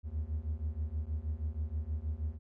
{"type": "beating tone pair", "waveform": "triangle", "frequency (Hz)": [73.42, 79.72], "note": ["D2", "D#2"], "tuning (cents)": [0, 43], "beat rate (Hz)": 6.3, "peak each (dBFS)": [-35, -34], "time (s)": [0.03, 2.39], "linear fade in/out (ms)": 50, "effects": []}